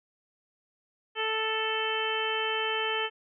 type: harmonic tone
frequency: 440 Hz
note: A4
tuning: in tune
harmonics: 1 / 2 / 3 / 4 / 5 / 6 / 7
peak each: -33 / -35 / -36 / -35 / -39 / -35 / -33 dBFS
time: 1.15-3.1 s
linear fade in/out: 50 ms
effects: none